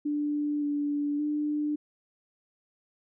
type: tone with pitch steps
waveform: sine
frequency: 294.5 / 290.6 / 297.8 Hz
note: D4 / D4 / D4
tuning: +5 / -18 / +24 cents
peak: -26 dBFS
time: 0.05-1.76 s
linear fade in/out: 10 ms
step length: 570 ms
effects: none